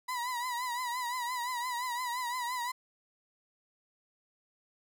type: tone with vibrato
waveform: 35% pulse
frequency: 982 Hz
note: B5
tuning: 10 cents flat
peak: -31 dBFS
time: 0.08-2.72 s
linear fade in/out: 10 ms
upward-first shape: triangle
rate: 5.8 Hz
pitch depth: 85 cents each way
effects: none